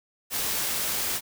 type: noise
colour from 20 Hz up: white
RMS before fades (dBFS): -28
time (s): 0.3-1.21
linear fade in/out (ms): 50
effects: none